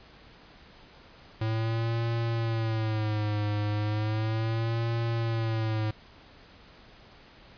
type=tone with vibrato; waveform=square; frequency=110 Hz; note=A2; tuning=in tune; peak=-27 dBFS; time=1.41-5.91 s; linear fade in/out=5 ms; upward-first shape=sine; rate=0.35 Hz; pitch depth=91 cents each way; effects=pink hiss -53 dBFS RMS until 7.57 s + resampled to 11025 Hz